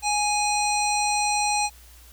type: harmonic tone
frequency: 830.6 Hz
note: G#5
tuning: in tune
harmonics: 1 / 3 / 5 / 7 / 9 / 10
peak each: -23 / -28 / -30 / -31 / -33 / -33 dBFS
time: 0.02-1.7 s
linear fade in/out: 50 ms
effects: added 60 Hz sine -48 dBFS peak until 2.12 s + white hiss -52 dBFS RMS until 2.12 s